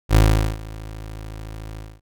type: tone with ADSR envelope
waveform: 25% pulse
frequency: 53.7 Hz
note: A1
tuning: 41 cents flat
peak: -6 dBFS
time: 0.09-2.01 s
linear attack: 62 ms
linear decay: 420 ms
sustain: -22 dB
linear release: 230 ms
effects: none